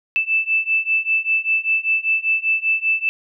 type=beating tone pair; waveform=sine; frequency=2637 / 2642.1 Hz; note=E7 / E7; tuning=0 / +3 cents; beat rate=5.1 Hz; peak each=-20 / -19 dBFS; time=0.16-3.09 s; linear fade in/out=0 ms; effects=none